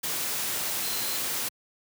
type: tone in noise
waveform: sine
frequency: 4108 Hz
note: C8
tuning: 33 cents flat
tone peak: -37 dBFS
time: 0.83-1.17 s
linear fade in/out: 10 ms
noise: white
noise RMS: -30 dBFS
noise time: 0.03-1.49 s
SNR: -10 dB
effects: high-pass 100 Hz 12 dB/octave